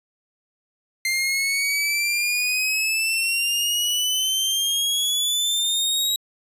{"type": "exponential sweep", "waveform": "sawtooth", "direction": "up", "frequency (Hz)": [2093, 3841], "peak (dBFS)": -17, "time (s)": [1.05, 6.16], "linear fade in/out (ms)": 2, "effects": ["resampled to 32000 Hz"]}